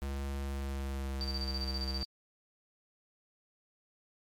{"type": "tone with pitch glide", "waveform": "square", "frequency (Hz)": [69, 66.42], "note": ["C#2", "C2"], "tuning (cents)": [-7, 27], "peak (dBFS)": -35, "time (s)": [0.02, 2.03], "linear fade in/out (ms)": 0, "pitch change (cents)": -66, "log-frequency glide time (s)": [0.45, 1.64]}
{"type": "tone with tremolo", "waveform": "sine", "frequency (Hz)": 4648, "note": "D8", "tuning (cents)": -19, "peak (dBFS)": -35, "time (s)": [1.21, 2.05], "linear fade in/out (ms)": 0, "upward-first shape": "square", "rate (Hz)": 15, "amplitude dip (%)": 70}
{"effects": ["MP3 96 kbps"]}